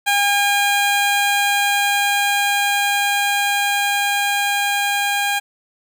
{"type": "tone with level ramp", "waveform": "15% pulse", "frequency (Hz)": 809, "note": "G#5", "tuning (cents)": -46, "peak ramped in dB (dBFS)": [-8, -11], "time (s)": [0.06, 5.4], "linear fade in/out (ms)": 20, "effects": []}